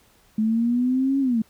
sine linear two-way sweep, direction up then down, 214.2 to 276.9 to 214.4 Hz, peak -18 dBFS, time 0.38-1.42 s, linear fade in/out 5 ms, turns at 1.2 s, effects pink hiss -58 dBFS RMS until 1.49 s

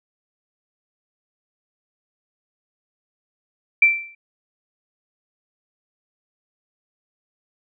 sine tone with exponential decay, 2343 Hz, D7, 5 cents flat, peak -7 dBFS, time 3.82-4.15 s, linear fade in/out 5 ms, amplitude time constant 71 ms, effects none

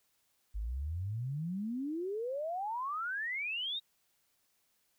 sine exponential sweep, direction up, 49 to 3819 Hz, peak -34 dBFS, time 0.54-3.8 s, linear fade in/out 20 ms, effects white hiss -75 dBFS RMS until 4.98 s

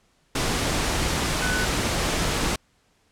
sine tone in noise, 1494 Hz, F#6, 16 cents sharp, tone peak -26 dBFS, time 1.42-1.65 s, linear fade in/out 5 ms, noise pink, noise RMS -24 dBFS, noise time 0.35-2.56 s, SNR -5 dB, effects pink hiss -64 dBFS RMS until 3.11 s + low-pass 9000 Hz 12 dB/octave

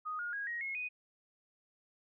sine tone with pitch steps, 1244.5 / 1429.6 / 1642.1 / 1886.3 / 2167 / 2489 Hz, D#6 / F6 / G#6 / A#6 / C#7 / D#7, 0 / +40 / -20 / +20 / -40 / 0 cents, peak -36 dBFS, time 0.05-0.89 s, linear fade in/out 20 ms, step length 140 ms, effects none

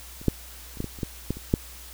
clicks, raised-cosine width 3 ms, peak -28 / -6 / -30 / -16 / -18 / -30 / -14 / -13 / -26 / -6 dBFS, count 10, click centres 0.215 / 0.283 / 0.772 / 0.804 / 0.843 / 0.988 / 1.032 / 1.306 / 1.37 / 1.539 s, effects added 60 Hz sine -45 dBFS peak until 1.93 s + white hiss -45 dBFS RMS until 1.93 s

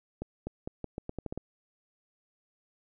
accelerating click train, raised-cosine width 2 ms, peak -22 dBFS, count 10, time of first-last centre 0.22-1.376 s, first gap 250 ms, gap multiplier 0.82, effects none

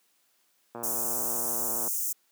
click train, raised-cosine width 1 ms, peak -24 dBFS, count 134, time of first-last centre 0.75-1.877 s, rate 118 Hz
white high-pass noise, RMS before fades -30 dBFS, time 0.83-2.13 s, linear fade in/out 10 ms, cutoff 6100 Hz, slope 48 dB/octave
effects white hiss -69 dBFS RMS until 2.31 s + high-pass 200 Hz 12 dB/octave

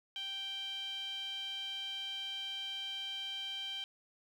sawtooth tone with band-pass filter, 784 Hz, G5, in tune, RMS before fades -41 dBFS, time 0.16-3.84 s, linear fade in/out 0 ms, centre 3200 Hz, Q 8.6, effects 11-bit

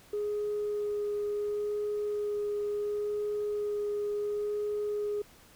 sine tone with vibrato, 415.3 Hz, G#4, in tune, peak -28 dBFS, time 0.13-5.22 s, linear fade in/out 5 ms, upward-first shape sine, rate 0.71 Hz, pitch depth 8 cents each way, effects tanh soft clip ceiling -26 dBFS + pink hiss -57 dBFS RMS until 5.55 s

